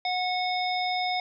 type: harmonic tone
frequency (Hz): 731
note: F#5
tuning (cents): -21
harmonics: 1 / 3 / 5 / 7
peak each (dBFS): -27 / -32 / -34 / -35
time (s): 0.05-1.2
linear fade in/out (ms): 2
effects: none

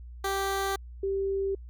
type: tone pair in turn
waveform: 15% pulse / sine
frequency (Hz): 391 / 391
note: G4 / G4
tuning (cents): -4 / -4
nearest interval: unison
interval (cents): 0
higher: neither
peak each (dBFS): -21 / -26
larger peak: first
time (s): 0.24-0.76 / 1.03-1.55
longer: neither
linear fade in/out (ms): 5
effects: added 60 Hz sine -41 dBFS peak until 1.69 s

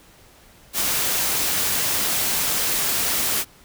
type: noise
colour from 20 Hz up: white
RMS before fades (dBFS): -22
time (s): 0.73-3.45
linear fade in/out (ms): 50
effects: pink hiss -51 dBFS RMS until 3.64 s

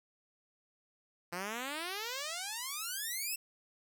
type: exponential sweep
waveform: 5% pulse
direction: up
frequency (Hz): 169 to 2710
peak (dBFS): -26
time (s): 1.32-3.36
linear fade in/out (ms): 10
effects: none

